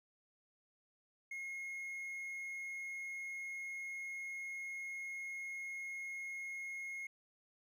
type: tone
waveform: triangle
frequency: 2156 Hz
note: C#7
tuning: 49 cents flat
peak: -40 dBFS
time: 1.31-7.07 s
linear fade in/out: 5 ms
effects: none